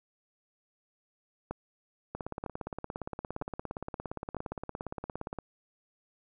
two click trains, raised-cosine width 1 ms, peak -21 / -22 dBFS, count 4 / 57, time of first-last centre 1.51-4.367 / 2.15-5.387 s, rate 1.05 / 17.3 Hz, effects none

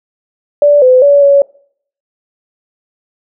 sine tone with pitch steps, 582 / 509 / 570 / 562 Hz, D5 / C5 / C#5 / C#5, -16 / -48 / +48 / +24 cents, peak -3 dBFS, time 0.62-1.42 s, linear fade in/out 2 ms, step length 200 ms, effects noise-tail reverb RT60 0.6 s tail -24 dB re dry

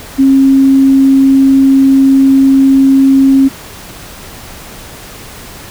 sine tone, 270 Hz, C#4, 45 cents flat, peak -3 dBFS, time 0.18-3.49 s, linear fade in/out 20 ms, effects pink hiss -30 dBFS RMS until 5.7 s

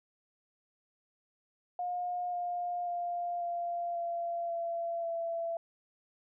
sine tone with pitch steps, 714 / 706.6 / 699.3 / 692.1 / 684.9 / 677.8 / 670.8 Hz, F5 / F5 / F5 / F5 / F5 / E5 / E5, +38 / +20 / +2 / -16 / -34 / +48 / +30 cents, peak -32 dBFS, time 1.79-5.57 s, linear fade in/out 2 ms, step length 540 ms, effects none

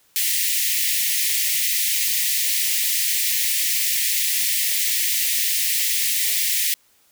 white high-pass noise, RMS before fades -21 dBFS, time 0.16-6.74 s, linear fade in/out 0 ms, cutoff 1800 Hz, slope 96 dB/octave, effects white hiss -59 dBFS RMS until 7.11 s

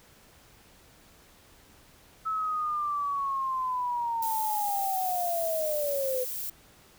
sine linear sweep, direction down, 1307 to 500 Hz, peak -27 dBFS, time 2.25-6.25 s, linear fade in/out 20 ms
violet noise, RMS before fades -35 dBFS, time 4.22-6.5 s, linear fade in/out 5 ms
effects pink hiss -57 dBFS RMS until 6.98 s

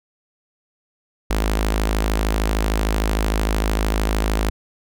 sawtooth tone with notch filter, 53.2 Hz, G#1, 42 cents sharp, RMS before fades -20 dBFS, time 1.3-4.5 s, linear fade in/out 5 ms, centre 110 Hz, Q 0.75, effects none

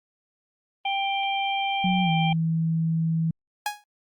harmonic tone, 788 Hz, G5, 9 cents sharp, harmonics 1 / 3 / 4, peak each -25 / -30 / -31 dBFS, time 0.85-2.33 s, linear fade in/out 5 ms
sine tone with pitch glide, 182.8 to 162.86 Hz, F#3 to E3, -21 to -21 cents, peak -21 dBFS, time 1.84-3.31 s, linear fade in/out 5 ms, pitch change -200 cents, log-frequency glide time 2.03-2.1 s
sawtooth tone with exponential decay, 830.6 Hz, G#5, in tune, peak -18 dBFS, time 3.66-3.84 s, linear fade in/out 2 ms, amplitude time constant 37 ms
effects Opus 32 kbps

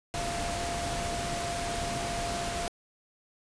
sine tone in noise, 691 Hz, F5, 19 cents flat, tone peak -34 dBFS, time 0.14-2.68 s, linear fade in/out 0 ms, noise pink, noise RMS -34 dBFS, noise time 0.14-2.68 s, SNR -3 dB, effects resampled to 22050 Hz

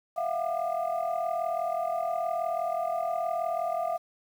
sine tone cluster, 655 / 694 / 740 / 1202 Hz, E5 / F5 / F#5 / D6, -11 / -11 / 0 / +40 cents, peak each -31 / -29 / -35 / -37 dBFS, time 0.16-3.98 s, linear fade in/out 20 ms, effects tanh soft clip ceiling -20 dBFS + 9-bit

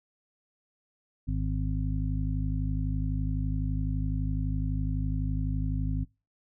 harmonic tone, 51.91 Hz, G#1, in tune, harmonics 1 / 2 / 3 / 5, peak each -29 / -32 / -34 / -36 dBFS, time 1.27-6.05 s, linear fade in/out 20 ms, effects noise-tail reverb RT60 0.3 s tail -26 dB re dry

